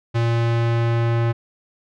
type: tone with low-pass filter sweep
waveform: square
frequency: 116.54 Hz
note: A#2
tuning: in tune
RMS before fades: -19 dBFS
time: 0.14-1.33 s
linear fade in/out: 20 ms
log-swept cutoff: 4000 to 2200 Hz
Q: 0.76
effects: none